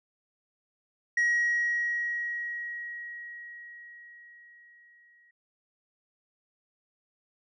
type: tone with exponential decay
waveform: sine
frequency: 1900 Hz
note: A#6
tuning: 33 cents sharp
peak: -19 dBFS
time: 1.17-5.31 s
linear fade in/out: 5 ms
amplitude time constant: 900 ms
effects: tanh soft clip ceiling -21 dBFS